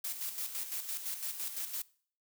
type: noise with tremolo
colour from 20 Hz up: blue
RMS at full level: -37 dBFS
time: 0.04-1.82 s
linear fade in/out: 5 ms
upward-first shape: square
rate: 5.9 Hz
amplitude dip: 55%
effects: noise-tail reverb RT60 0.5 s tail -22 dB re dry